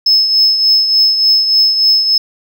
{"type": "tone with tremolo", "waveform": "sine", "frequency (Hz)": 5200, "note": "E8", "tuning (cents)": -24, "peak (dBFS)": -3, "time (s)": [0.06, 2.18], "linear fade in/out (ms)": 5, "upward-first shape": "triangle", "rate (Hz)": 3.4, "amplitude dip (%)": 65, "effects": ["tanh soft clip ceiling -4 dBFS", "7-bit"]}